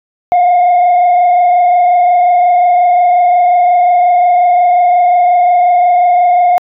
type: tone with frequency modulation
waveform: sine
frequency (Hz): 712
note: F5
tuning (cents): +33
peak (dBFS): -3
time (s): 0.32-6.58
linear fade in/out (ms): 0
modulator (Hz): 25.6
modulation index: 0.63
effects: tanh soft clip ceiling -4 dBFS